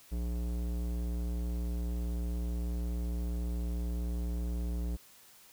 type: tone with low-pass filter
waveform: square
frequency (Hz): 59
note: A#1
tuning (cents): +22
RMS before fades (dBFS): -34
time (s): 0.11-4.97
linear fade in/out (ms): 20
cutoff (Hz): 450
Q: 0.65
effects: white hiss -58 dBFS RMS until 5.52 s